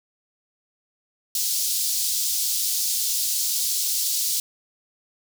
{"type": "high-pass noise", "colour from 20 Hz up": "pink", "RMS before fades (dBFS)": -24, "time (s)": [1.35, 4.4], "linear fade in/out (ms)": 2, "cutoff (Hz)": 4400, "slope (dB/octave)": 24, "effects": []}